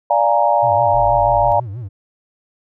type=chord; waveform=sine; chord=Bb dominant seventh; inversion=first; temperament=equal; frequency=587.3 / 698.5 / 830.6 / 932.3 Hz; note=D5 / F5 / Ab5 / Bb5; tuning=0 / 0 / 0 / 0 cents; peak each=-17 dBFS; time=0.1-1.6 s; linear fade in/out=5 ms
type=tone with vibrato; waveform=triangle; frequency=110 Hz; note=A2; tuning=in tune; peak=-23 dBFS; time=0.62-1.89 s; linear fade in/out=20 ms; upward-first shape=sine; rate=6.2 Hz; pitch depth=240 cents each way
type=tone; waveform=sine; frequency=43.42 Hz; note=F1; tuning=9 cents flat; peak=-25 dBFS; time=0.94-1.52 s; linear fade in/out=0 ms
effects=none